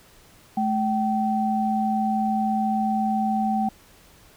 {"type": "tone pair together", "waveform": "sine", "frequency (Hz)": [216.1, 770], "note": ["A3", "G5"], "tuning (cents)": [-31, -31], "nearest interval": "octave + minor seventh", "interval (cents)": 2200, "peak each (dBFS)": -23, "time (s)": [0.57, 3.69], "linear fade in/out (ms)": 5, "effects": ["pink hiss -53 dBFS RMS until 4.36 s"]}